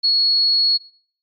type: tone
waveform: sine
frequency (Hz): 4347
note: C#8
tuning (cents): -35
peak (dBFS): -13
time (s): 0.03-0.78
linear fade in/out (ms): 20
effects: noise-tail reverb RT60 0.5 s tail -18 dB re dry + AAC 48 kbps